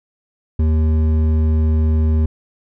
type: tone with hard clipping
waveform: sine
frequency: 78.5 Hz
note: D#2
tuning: 16 cents sharp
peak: -14 dBFS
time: 0.59-2.26 s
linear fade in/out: 5 ms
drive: 9 dB
effects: none